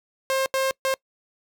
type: tone bursts at uneven times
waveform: sawtooth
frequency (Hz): 532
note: C5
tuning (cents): +29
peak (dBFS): -17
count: 3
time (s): 0.3-0.46 / 0.54-0.71 / 0.85-0.94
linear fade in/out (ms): 0
effects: noise-tail reverb RT60 0.1 s tail -25 dB re dry